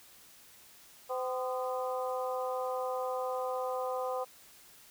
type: harmonic tone with a mistuned harmonic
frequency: 255.7 Hz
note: C4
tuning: 40 cents flat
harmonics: 2 / 3 / 4 / 5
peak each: -34 / -38 / -40 / -42 dBFS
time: 1.09-4.25 s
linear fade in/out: 20 ms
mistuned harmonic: 5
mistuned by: -64 cents
effects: white hiss -57 dBFS RMS until 4.9 s